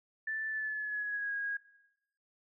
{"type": "tone with pitch glide", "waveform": "sine", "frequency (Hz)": [1760, 1642.1], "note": ["A6", "G#6"], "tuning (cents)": [0, -20], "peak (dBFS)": -33, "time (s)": [0.27, 1.57], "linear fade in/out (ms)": 5, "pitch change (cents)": -120, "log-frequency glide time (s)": [0.48, 1.33], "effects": ["noise-tail reverb RT60 0.9 s tail -17 dB re dry"]}